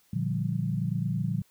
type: chord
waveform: sine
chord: G minor seventh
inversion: first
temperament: equal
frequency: 116.54 / 146.83 / 174.61 / 196 Hz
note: Bb2 / D3 / F3 / G3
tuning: 0 / 0 / 0 / 0 cents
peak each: -31 / -31 / -31 / -35 dBFS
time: 0.13-1.42 s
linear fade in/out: 5 ms
effects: white hiss -65 dBFS RMS until 1.5 s